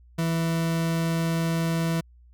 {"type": "tone", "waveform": "40% pulse", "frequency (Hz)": 164.81, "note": "E3", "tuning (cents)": 0, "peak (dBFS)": -22, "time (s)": [0.18, 2.01], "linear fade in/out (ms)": 10, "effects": ["added 60 Hz sine -50 dBFS peak until 2.33 s"]}